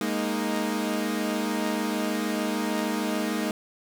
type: chord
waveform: sawtooth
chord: Ab suspended second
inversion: none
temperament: equal with one note detuned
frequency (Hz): 206.5 / 233.1 / 311.1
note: Ab3 / Bb3 / Eb4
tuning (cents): -10 / 0 / 0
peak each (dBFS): -26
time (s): 0.01-3.51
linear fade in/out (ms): 2
effects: none